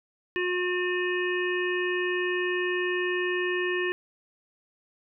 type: harmonic tone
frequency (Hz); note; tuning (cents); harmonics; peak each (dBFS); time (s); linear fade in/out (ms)
360; F#4; -47; 1 / 3 / 5 / 7 / 8; -27 / -38 / -30 / -35 / -39; 0.36-3.92; 0
effects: none